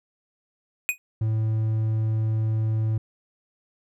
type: tone with exponential decay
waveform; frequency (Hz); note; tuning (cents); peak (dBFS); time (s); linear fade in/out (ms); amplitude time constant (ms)
square; 2489; D#7; 0; -17; 0.89-0.98; 0; 18
type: tone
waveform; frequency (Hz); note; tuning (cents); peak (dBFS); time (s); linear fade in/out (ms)
triangle; 110; A2; 0; -19; 1.21-2.98; 5
effects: none